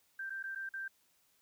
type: tone with dropouts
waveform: sine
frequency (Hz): 1572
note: G6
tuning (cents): +4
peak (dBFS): -38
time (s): 0.19-0.88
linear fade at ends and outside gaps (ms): 5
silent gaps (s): 0.297-0.303 / 0.428-0.438 / 0.55-0.557 / 0.691-0.737
effects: white hiss -72 dBFS RMS until 1.41 s